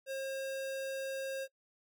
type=tone; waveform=square; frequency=537 Hz; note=C5; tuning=45 cents sharp; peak=-37 dBFS; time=0.06-1.48 s; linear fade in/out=50 ms; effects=noise-tail reverb RT60 0.1 s tail -24 dB re dry